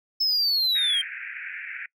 triangle linear sweep, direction down, 5274 to 3136 Hz, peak -19 dBFS, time 0.2-1.02 s, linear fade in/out 10 ms
pink band-pass noise, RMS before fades -36 dBFS, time 0.75-1.86 s, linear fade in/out 5 ms, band 1500 to 2500 Hz, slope 96 dB/octave
effects noise-tail reverb RT60 0.1 s tail -23 dB re dry

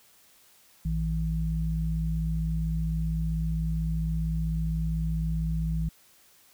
sine tone pair together, 56.94 / 161.3 Hz, A#1 / E3, -40 / -37 cents, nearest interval octave + tritone, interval 1803 cents, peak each -28 dBFS, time 0.85-5.89 s, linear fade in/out 5 ms, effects white hiss -59 dBFS RMS until 6.53 s

